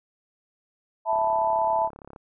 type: chord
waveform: sine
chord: E suspended fourth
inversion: none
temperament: equal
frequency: 659.3 / 880 / 987.8 Hz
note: E5 / A5 / B5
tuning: 0 / 0 / 0 cents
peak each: -25 / -23 / -28 dBFS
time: 1.05-1.9 s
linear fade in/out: 50 ms
type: click train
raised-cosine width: 1 ms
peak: -29 dBFS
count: 37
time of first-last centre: 1.13-2.162 s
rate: 34.9 Hz
effects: none